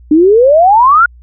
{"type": "exponential sweep", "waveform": "sine", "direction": "up", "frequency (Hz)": [293.7, 1454], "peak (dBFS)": -3, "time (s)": [0.11, 1.06], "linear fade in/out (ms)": 5, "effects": ["added 60 Hz sine -35 dBFS peak until 1.22 s"]}